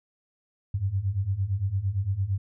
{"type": "beating tone pair", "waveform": "sine", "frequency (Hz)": [92.4, 101.2], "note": ["F#2", "G#2"], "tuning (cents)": [-2, -44], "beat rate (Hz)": 8.8, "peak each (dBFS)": [-29, -26], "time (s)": [0.74, 2.38], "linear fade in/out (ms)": 5, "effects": []}